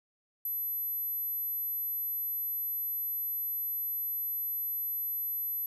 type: tone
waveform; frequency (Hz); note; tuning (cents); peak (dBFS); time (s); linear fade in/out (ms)
sine; 12000; F#9; +23; -31; 0.45-5.66; 2
effects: none